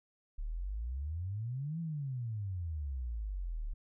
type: exponential two-way sweep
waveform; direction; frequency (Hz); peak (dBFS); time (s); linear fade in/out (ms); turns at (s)
sine; up then down; 34.65 to 169.7 to 34.65; -35; 0.38-3.74; 10; 1.8
effects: none